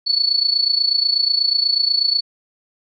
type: tone with amplitude modulation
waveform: sine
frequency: 4435 Hz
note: C#8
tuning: in tune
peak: -11 dBFS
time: 0.06-2.21 s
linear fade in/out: 20 ms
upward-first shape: sine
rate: 28.2 Hz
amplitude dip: 80%
effects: none